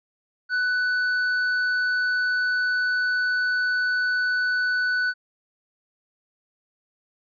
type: tone with tanh clipping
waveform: sine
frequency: 1491 Hz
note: F#6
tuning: 13 cents sharp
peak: -22 dBFS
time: 0.49-5.14 s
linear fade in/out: 50 ms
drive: 8 dB
effects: resampled to 11025 Hz